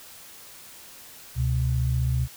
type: tone pair together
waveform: sine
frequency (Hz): 70.8 / 126.15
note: C#2 / B2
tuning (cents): +37 / +37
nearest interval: minor seventh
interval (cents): 1000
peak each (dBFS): -25 / -23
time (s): 1.35-2.28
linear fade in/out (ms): 50
effects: white hiss -46 dBFS RMS until 2.36 s